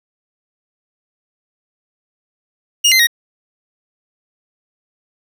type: tone with pitch steps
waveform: 25% pulse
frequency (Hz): 2852 / 2070 / 1882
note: F7 / C7 / A#6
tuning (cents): +36 / -19 / +16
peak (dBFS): -5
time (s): 2.84-3.071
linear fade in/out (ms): 10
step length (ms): 77
effects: none